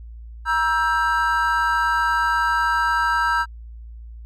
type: chord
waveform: triangle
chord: E diminished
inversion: second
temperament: just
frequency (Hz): 949.3 / 1318.5 / 1582.2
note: Bb5 / E6 / G6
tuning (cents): +31 / 0 / +16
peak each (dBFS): -20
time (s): 0.45-3.46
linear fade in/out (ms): 50
effects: added 57 Hz sine -35 dBFS peak until 4.25 s